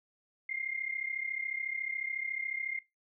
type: tone pair together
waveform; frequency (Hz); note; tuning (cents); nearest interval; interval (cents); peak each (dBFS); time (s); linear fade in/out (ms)
sine; 2093 / 2127; C7 / C7; 0 / +28; unison; 28; -37 / -36; 0.49-2.79; 5
effects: noise-tail reverb RT60 0.2 s tail -18 dB re dry